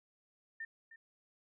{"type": "tone with echo", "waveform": "sine", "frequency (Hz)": 1804, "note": "A6", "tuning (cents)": 43, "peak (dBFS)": -40, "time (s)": [0.6, 0.65], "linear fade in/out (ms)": 5, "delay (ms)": 310, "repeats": 1, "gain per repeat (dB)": -13, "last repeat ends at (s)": 0.96, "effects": []}